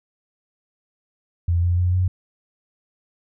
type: tone with pitch steps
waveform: sine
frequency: 85.9 / 87.76 / 89.65 / 91.59 Hz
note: F2 / F2 / F2 / F#2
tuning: -28 / +9 / +46 / -17 cents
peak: -16 dBFS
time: 1.48-2.08 s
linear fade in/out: 5 ms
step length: 150 ms
effects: none